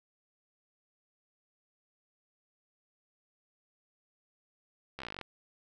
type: slowing click train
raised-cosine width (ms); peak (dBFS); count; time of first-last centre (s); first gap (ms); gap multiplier
0.3; -24; 13; 4.99-5.213; 14; 1.05
effects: none